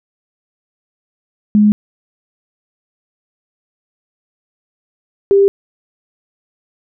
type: tone pair in turn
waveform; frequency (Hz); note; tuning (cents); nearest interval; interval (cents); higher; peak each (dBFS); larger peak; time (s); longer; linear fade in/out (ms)
sine; 209.5 / 396.5; G#3 / G4; +15 / +20; major seventh; 1105; second; -6; neither; 1.55-1.72 / 5.31-5.48; neither; 0
effects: none